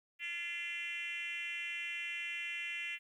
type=tone with frequency modulation; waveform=sine; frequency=2390 Hz; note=D7; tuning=30 cents sharp; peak=-36 dBFS; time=0.19-2.99 s; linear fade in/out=50 ms; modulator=334 Hz; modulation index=1.6; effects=tanh soft clip ceiling -35 dBFS + 12-bit